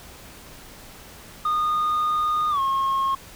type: tone with pitch glide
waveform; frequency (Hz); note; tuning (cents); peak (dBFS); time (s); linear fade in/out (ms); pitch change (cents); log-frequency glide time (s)
sine; 1227 to 1080.6; D#6 to C#6; -25 to -44; -17; 1.45-3.15; 5; -219; 2.5-2.6
effects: tanh soft clip ceiling -19 dBFS + pink hiss -44 dBFS RMS until 3.35 s